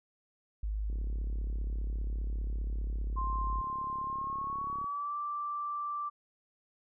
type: tone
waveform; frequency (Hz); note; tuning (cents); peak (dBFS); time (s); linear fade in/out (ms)
sine; 52.1; G#1; +6; -31; 0.63-3.61; 5
type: click train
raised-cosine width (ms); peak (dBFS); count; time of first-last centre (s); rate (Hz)
3; -36; 139; 0.9-4.843; 35
type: tone with pitch glide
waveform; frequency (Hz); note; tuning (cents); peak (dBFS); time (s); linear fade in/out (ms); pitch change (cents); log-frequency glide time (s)
sine; 1051 to 1172.9; C6 to D6; +7 to -3; -33; 3.16-6.1; 20; +190; 3.99-5.16
effects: none